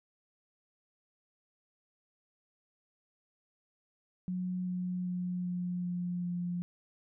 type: tone with pitch steps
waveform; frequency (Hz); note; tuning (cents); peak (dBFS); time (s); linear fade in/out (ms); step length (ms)
sine; 182.1 / 180.84 / 179.59 / 178.35 / 177.12 / 175.9; F#3 / F#3 / F3 / F3 / F3 / F3; -27 / -39 / +49 / +37 / +25 / +13; -32; 4.28-6.62; 0; 390
effects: none